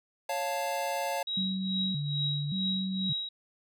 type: chord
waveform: square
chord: Db augmented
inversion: none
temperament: equal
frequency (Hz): 554.4 / 698.5 / 880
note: Db5 / F5 / A5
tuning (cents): 0 / 0 / 0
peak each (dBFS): -35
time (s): 0.29-1.23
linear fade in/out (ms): 5
type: tone with tremolo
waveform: sine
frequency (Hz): 3836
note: A#7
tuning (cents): +49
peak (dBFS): -28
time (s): 1.27-3.29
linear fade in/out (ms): 5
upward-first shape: triangle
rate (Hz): 2.3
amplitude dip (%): 85
type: tone with vibrato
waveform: sine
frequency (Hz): 166.1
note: E3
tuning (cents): +13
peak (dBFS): -30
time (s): 1.37-3.13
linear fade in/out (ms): 5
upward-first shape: square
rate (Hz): 0.87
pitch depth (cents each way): 230
effects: none